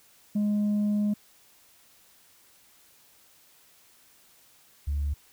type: tone pair in turn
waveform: sine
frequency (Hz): 207.7 / 71.92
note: G#3 / D2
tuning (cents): 0 / -36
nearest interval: octave + tritone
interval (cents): 1836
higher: first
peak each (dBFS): -20 / -24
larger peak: first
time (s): 0.35-1.14 / 4.87-5.14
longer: first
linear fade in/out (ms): 10
effects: tanh soft clip ceiling -22 dBFS + white hiss -59 dBFS RMS until 5.32 s